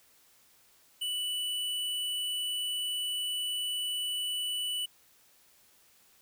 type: tone with tanh clipping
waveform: sine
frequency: 2967 Hz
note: F#7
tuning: 4 cents sharp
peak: -32 dBFS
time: 1.01-4.86 s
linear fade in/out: 10 ms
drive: 18 dB
effects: white hiss -63 dBFS RMS until 6.21 s